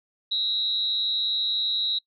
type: tone with amplitude modulation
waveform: sine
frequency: 3879 Hz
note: B7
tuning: 32 cents flat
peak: -19 dBFS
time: 0.31-1.99 s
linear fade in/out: 10 ms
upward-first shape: sine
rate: 212 Hz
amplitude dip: 75%
effects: noise-tail reverb RT60 0.1 s tail -23 dB re dry